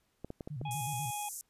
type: clicks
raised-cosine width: 2 ms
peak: -27 dBFS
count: 5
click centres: 0.246 / 0.304 / 0.408 / 0.475 / 0.614 s
type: tone with vibrato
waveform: sine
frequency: 134.8 Hz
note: C#3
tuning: 48 cents flat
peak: -37 dBFS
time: 0.5-1.11 s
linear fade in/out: 10 ms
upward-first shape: square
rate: 8.1 Hz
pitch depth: 180 cents each way
type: harmonic tone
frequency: 831 Hz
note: G#5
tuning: 1 cent sharp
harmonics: 1 / 3 / 4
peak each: -37 / -47 / -49 dBFS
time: 0.65-1.29 s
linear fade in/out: 5 ms
type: band-pass noise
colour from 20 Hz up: pink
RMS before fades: -43 dBFS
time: 0.71-1.41 s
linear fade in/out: 0 ms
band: 6200 to 13000 Hz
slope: 48 dB/octave
effects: pink hiss -75 dBFS RMS until 1.49 s + resampled to 32000 Hz